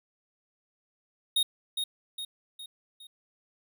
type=tone with echo; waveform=square; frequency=3729 Hz; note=A#7; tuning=in tune; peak=-23 dBFS; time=1.36-1.43 s; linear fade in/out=5 ms; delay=410 ms; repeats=4; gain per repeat=-6 dB; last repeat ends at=3.07 s; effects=none